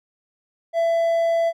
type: tone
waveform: triangle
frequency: 668 Hz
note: E5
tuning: 23 cents sharp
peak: -15 dBFS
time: 0.73-1.53 s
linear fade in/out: 50 ms
effects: none